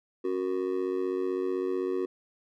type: tone with amplitude modulation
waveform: triangle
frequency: 370 Hz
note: F#4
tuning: in tune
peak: -21 dBFS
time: 0.24-2.06 s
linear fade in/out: 10 ms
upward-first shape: sine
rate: 95.8 Hz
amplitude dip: 95%
effects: none